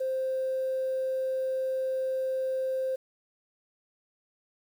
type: tone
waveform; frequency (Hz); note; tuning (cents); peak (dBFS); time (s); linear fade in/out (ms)
sine; 523.3; C5; 0; -26; 0-2.96; 10
effects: tanh soft clip ceiling -22 dBFS + 9-bit